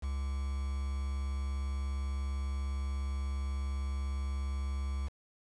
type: tone with quantisation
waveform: triangle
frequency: 68.6 Hz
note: C#2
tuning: 17 cents flat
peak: -30 dBFS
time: 0.02-5.09 s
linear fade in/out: 20 ms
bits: 8
effects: resampled to 22050 Hz